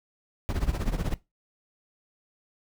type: noise with tremolo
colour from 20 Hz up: brown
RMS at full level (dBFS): -24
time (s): 0.49-1.14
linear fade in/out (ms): 0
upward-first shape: triangle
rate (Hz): 16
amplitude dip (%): 90
effects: noise-tail reverb RT60 0.2 s tail -18 dB re dry